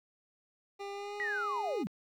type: tone with pitch glide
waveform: 25% pulse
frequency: 400 to 411.7 Hz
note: G4 to G#4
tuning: +35 to -15 cents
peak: -35 dBFS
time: 0.79-1.84 s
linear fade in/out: 20 ms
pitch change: +50 cents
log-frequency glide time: 0.92-1.16 s
type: linear sweep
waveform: sine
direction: down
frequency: 1975.5 to 162.5 Hz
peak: -32 dBFS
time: 1.2-1.87 s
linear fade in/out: 0 ms
effects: low-pass 5000 Hz 12 dB/octave + 11-bit